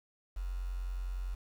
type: tone with quantisation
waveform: sine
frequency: 45.22 Hz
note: F#1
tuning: 39 cents flat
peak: -34 dBFS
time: 0.36-1.35 s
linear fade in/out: 10 ms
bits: 9
effects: none